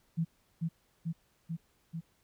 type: tone with echo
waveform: sine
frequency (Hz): 164.81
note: E3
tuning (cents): 0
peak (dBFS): -27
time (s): 0.17-0.25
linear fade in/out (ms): 20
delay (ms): 440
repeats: 4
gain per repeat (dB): -2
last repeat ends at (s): 2.01
effects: pink hiss -71 dBFS RMS until 2.23 s